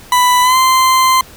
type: tone with pitch glide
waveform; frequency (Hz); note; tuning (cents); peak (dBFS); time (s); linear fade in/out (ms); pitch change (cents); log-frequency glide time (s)
40% pulse; 992 to 1038.9; B5 to C6; +7 to -13; -7; 0.12-1.21; 2; +80; 0.42-0.57
effects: pink hiss -38 dBFS RMS until 1.36 s